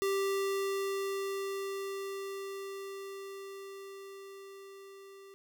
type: tone with level ramp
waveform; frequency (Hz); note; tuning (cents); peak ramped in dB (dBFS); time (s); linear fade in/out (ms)
square; 392; G4; 0; -29 to -51; 0.02-5.34; 0
effects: none